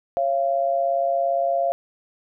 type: tone pair together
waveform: sine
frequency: 548.6 / 686 Hz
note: C#5 / F5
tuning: -18 / -31 cents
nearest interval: major third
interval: 387 cents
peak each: -24 / -20 dBFS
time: 0.17-1.72 s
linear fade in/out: 0 ms
effects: none